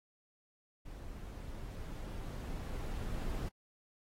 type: noise with level ramp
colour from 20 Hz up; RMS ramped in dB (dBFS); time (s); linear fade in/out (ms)
brown; -47 to -37; 0.85-3.49; 10
effects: AAC 48 kbps